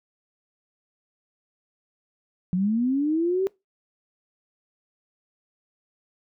sine linear sweep, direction up, 174.61 to 392 Hz, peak -20 dBFS, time 2.53-3.47 s, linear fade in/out 0 ms, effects noise-tail reverb RT60 0.2 s tail -22 dB re dry

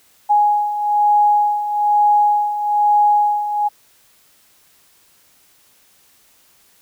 sine beating tone pair, 830.6 / 831.7 Hz, G#5 / G#5, 0 / +2 cents, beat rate 1.1 Hz, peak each -19 / -13 dBFS, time 0.29-3.69 s, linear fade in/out 20 ms, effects white hiss -54 dBFS RMS until 6.81 s

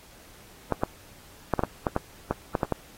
clicks, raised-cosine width 1 ms, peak -9 dBFS, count 11, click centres 0.723 / 0.835 / 1.537 / 1.593 / 1.636 / 1.868 / 1.964 / 2.31 / 2.552 / 2.632 / 2.723 s, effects pink hiss -52 dBFS RMS until 2.97 s + AAC 48 kbps

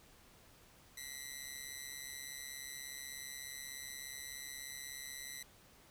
10% pulse ring-modulated tone, 1993 Hz, B6, 15 cents sharp, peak -33 dBFS, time 0.97-5.43 s, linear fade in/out 5 ms, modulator 68.3 Hz, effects pink hiss -63 dBFS RMS until 5.9 s

